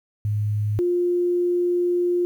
sine tone pair in turn, 104.9 / 352.8 Hz, G#2 / F4, +18 / +18 cents, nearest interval octave + major sixth, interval 2100 cents, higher second, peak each -20 / -18 dBFS, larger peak second, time 0.25-0.79 / 0.79-2.25 s, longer second, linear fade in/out 0 ms, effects 9-bit

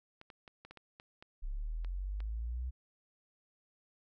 clicks, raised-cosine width 0.3 ms, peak -35 dBFS, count 10, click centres 0.214 / 0.302 / 0.478 / 0.65 / 0.71 / 0.773 / 0.999 / 1.225 / 1.847 / 2.204 s
sine linear sweep, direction up, 32.28 to 64 Hz, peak -35 dBFS, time 1.42-2.71 s, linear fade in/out 20 ms
effects none

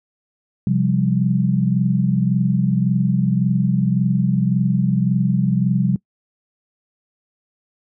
sine chord, C suspended fourth, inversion none, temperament just, 130.81 / 174.42 / 196.22 Hz, C3 / F3 / G3, 0 / -2 / +2 cents, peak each -19 dBFS, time 0.67-5.96 s, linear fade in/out 2 ms, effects noise-tail reverb RT60 0.1 s tail -23 dB re dry

